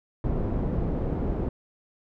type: low-pass noise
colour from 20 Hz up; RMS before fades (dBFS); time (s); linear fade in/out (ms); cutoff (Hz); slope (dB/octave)
pink; -27; 0.24-1.49; 2; 470; 12
effects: none